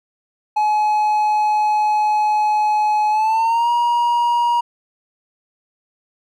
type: tone with pitch glide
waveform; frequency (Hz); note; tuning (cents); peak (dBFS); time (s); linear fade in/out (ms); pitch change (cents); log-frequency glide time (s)
triangle; 848 to 951.8; G#5 to A#5; +36 to +36; -12; 0.56-4.61; 10; +200; 3.1-3.7
effects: none